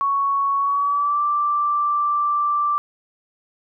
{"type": "tone with pitch glide", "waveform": "sine", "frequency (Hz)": [1112, 1174], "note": ["C#6", "D6"], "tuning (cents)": [5, -1], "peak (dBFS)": -17, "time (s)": [0.01, 2.78], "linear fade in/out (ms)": 0, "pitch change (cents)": 94, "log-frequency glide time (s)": [0.58, 1.22], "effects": []}